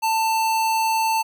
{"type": "tone", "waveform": "square", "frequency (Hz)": 890, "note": "A5", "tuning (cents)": 20, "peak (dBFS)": -19, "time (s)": [0.02, 1.23], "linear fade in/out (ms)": 20, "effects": []}